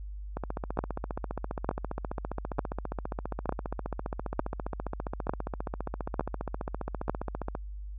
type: two click trains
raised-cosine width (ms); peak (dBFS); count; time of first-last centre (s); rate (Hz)
1; -12 / -19; 8 / 108; 0.79-7.096 / 0.37-7.551; 1.11 / 14.9
effects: added 50 Hz sine -37 dBFS peak until 7.98 s